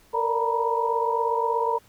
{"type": "tone cluster", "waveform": "sine", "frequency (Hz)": [458.1, 474.8, 583, 926, 974], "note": ["A#4", "A#4", "D5", "A#5", "B5"], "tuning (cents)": [-30, 32, -13, -12, -24], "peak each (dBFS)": [-26, -34, -34, -26, -26], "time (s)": [0.13, 1.79], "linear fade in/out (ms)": 20, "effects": ["pink hiss -57 dBFS RMS until 1.88 s"]}